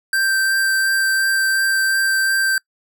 square tone with vibrato, 1568 Hz, G6, in tune, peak -16 dBFS, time 0.13-2.58 s, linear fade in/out 2 ms, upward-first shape sine, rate 2.8 Hz, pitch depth 9 cents each way, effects noise-tail reverb RT60 0.1 s tail -25 dB re dry

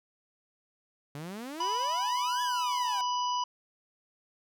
sawtooth exponential two-way sweep, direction up then down, 138.59 to 1719 to 750 Hz, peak -34 dBFS, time 1.15-3.01 s, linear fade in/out 0 ms, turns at 2.42 s
harmonic tone, 987 Hz, B5, 1 cent flat, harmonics 1 / 3 / 5 / 6, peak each -28 / -38 / -42 / -44 dBFS, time 1.6-3.44 s, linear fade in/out 5 ms
effects none

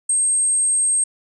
sine tone, 8430 Hz, C9, 12 cents sharp, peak -15 dBFS, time 0.09-1.04 s, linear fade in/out 5 ms, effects none

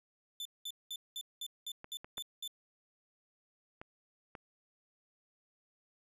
40% pulse tone bursts, 3523 Hz, A7, 1 cent sharp, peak -38 dBFS, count 9, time 0.4-2.477 s, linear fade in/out 2 ms, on 53 ms, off 200 ms
clicks, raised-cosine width 0.5 ms, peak -31 dBFS, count 5, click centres 1.844 / 2.045 / 2.18 / 3.815 / 4.352 s
effects none

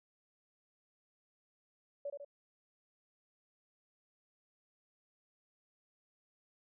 sine tone with echo, 570 Hz, C#5, 48 cents sharp, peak -37 dBFS, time 2.05-2.1 s, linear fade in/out 5 ms, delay 74 ms, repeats 2, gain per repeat -4 dB, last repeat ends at 2.248 s, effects none

